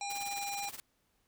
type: harmonic tone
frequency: 805 Hz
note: G5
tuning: 46 cents sharp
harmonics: 1 / 3 / 5 / 7 / 9 / 10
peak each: -38 / -43 / -45 / -46 / -48 / -48 dBFS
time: 0.01-0.69 s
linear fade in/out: 2 ms
type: noise with tremolo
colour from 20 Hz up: white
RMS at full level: -42 dBFS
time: 0.1-0.8 s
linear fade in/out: 0 ms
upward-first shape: triangle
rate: 19 Hz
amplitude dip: 90%
effects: pink hiss -75 dBFS RMS until 1.27 s